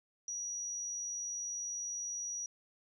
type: tone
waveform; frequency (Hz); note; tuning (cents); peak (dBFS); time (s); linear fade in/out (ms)
sine; 5800; F#8; -35; -37; 0.28-2.46; 2
effects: 13-bit

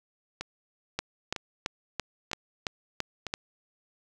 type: two click trains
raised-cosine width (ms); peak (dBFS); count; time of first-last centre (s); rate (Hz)
0.2; -12 / -17; 8 / 4; 0.99-3.339 / 0.41-3.267; 2.98 / 1.05
effects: none

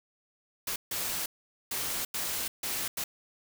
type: noise bursts at uneven times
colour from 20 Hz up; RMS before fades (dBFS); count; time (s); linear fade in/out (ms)
white; -33; 6; 0.67-0.76 / 0.91-1.26 / 1.71-2.05 / 2.14-2.48 / 2.63-2.88 / 2.97-3.04; 5
effects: none

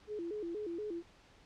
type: tone with vibrato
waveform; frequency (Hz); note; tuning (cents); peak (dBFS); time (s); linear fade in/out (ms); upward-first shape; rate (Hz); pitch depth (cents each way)
sine; 378.6; F#4; +40; -37; 0.07-1.03; 50; square; 4.2; 190
effects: pink hiss -62 dBFS RMS until 1.45 s + low-pass 5000 Hz 12 dB/octave

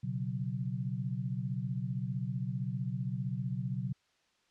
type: chord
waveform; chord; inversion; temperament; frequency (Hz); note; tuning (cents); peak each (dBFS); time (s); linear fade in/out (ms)
sine; B suspended second; none; just; 123.47 / 138.9 / 185.21; B2 / C#3 / F#3; 0 / +4 / +2; -36 / -37 / -38; 0.03-3.93; 10
effects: white hiss -72 dBFS RMS until 4.5 s + low-pass 5000 Hz 12 dB/octave

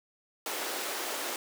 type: high-pass noise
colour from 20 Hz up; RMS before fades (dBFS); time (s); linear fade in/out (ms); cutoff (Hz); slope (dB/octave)
pink; -35; 0.46-1.36; 2; 350; 24
effects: none

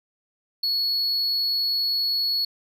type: tone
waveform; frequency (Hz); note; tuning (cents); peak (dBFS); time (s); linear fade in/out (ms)
triangle; 4375; C#8; -24; -20; 0.63-2.45; 5
effects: none

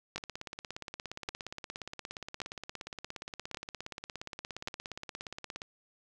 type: two click trains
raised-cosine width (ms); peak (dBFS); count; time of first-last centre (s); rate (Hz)
0.2; -17 / -23; 5 / 94; 0.16-4.675 / 0.18-5.619; 0.886 / 17.1
effects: none

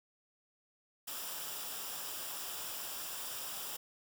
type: noise with comb filter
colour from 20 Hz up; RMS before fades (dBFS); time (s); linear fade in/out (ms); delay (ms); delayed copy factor
white; -42; 1.07-3.77; 10; 0.47; -0.55
effects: none

